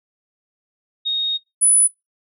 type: tone pair in turn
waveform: sine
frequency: 3729 / 9955 Hz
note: A#7 / D#9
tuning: 0 / 0 cents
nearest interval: octave + perfect fourth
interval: 1700 cents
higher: second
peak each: -18 / -10 dBFS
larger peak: second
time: 1.05-1.38 / 1.61-1.88 s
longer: first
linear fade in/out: 20 ms
effects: noise-tail reverb RT60 0.2 s tail -24 dB re dry